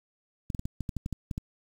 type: clicks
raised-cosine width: 5 ms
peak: -20 dBFS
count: 11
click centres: 0.502 / 0.548 / 0.594 / 0.655 / 0.807 / 0.892 / 0.967 / 1.061 / 1.127 / 1.312 / 1.379 s
effects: 8-bit